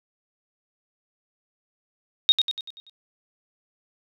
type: tone with echo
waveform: sine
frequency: 3729 Hz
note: A#7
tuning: in tune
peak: -11 dBFS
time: 2.29-2.32 s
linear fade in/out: 0 ms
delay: 96 ms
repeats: 6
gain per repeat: -6 dB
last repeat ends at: 2.896 s
effects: none